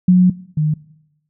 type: tone pair in turn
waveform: sine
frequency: 181.7 / 153.05 Hz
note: F#3 / D#3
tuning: -31 / -28 cents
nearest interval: minor third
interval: 297 cents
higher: first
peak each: -6 / -13 dBFS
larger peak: first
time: 0.08-0.3 / 0.57-0.74 s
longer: first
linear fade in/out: 5 ms
effects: noise-tail reverb RT60 0.9 s tail -21 dB re dry